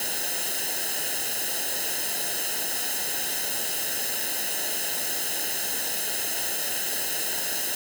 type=noise with comb filter; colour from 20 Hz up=white; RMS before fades=-28 dBFS; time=0-7.75 s; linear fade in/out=2 ms; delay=0.87 ms; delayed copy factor=-0.8; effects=none